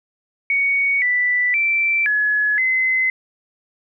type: tone with pitch steps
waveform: sine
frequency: 2234 / 1977 / 2339 / 1696 / 2047 Hz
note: C#7 / B6 / D7 / G#6 / C7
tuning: +13 / +1 / -8 / +36 / -38 cents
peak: -15 dBFS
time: 0.5-3.1 s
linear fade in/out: 2 ms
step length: 520 ms
effects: none